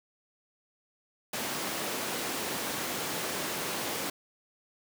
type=high-pass noise; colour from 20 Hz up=pink; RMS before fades=-34 dBFS; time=1.33-4.1 s; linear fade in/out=5 ms; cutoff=230 Hz; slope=12 dB/octave; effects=none